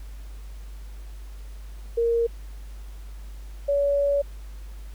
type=tone pair in turn; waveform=sine; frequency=465.4 / 566.8 Hz; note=A#4 / C#5; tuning=-3 / +38 cents; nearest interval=minor third; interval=341 cents; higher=second; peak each=-19 dBFS; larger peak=neither; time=1.97-2.27 / 3.68-4.22 s; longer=second; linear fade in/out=10 ms; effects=added 50 Hz sine -36 dBFS peak until 4.94 s + pink hiss -54 dBFS RMS until 4.94 s